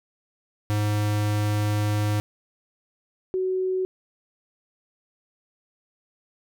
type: tone pair in turn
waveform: square / sine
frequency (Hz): 104.8 / 373.5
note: G#2 / F#4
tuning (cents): +16 / +16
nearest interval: octave + minor seventh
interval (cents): 2200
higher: second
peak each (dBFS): -22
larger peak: neither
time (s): 0.7-2.2 / 3.34-3.85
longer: first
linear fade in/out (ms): 0
effects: none